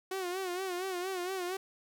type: tone with vibrato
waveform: sawtooth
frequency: 368.2 Hz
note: F#4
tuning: 8 cents flat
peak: -30 dBFS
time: 0.11-1.57 s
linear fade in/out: 5 ms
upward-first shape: sine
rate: 4.3 Hz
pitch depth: 83 cents each way
effects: 12-bit